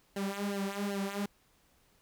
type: tone with flanger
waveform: sawtooth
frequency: 199.6 Hz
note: G3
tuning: 32 cents sharp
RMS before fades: -35 dBFS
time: 0.16-1.26 s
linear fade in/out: 5 ms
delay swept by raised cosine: 0.83 to 4.83 ms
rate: 2.6 Hz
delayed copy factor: -0.9
effects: pink hiss -68 dBFS RMS until 2.01 s